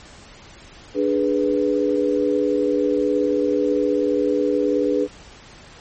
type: chord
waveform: sine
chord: G# diminished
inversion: second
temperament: equal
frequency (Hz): 293.7 / 415.3 / 493.9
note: D4 / G#4 / B4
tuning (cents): 0 / 0 / 0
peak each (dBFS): -21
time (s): 0.94-5.08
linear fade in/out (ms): 50
effects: pink hiss -44 dBFS RMS until 5.8 s + MP3 32 kbps